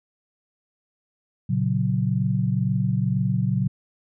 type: chord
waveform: sine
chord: F# major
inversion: first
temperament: equal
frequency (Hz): 116.54 / 138.59 / 185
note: A#2 / C#3 / F#3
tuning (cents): 0 / 0 / 0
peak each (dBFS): -24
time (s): 1.49-3.68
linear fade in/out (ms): 10
effects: none